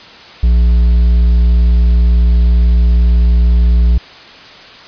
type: tone with hard clipping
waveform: triangle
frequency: 59 Hz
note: A#1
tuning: 22 cents sharp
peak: -7 dBFS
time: 0.43-3.98 s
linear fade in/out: 5 ms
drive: 7 dB
effects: white hiss -35 dBFS RMS until 4.87 s + resampled to 11025 Hz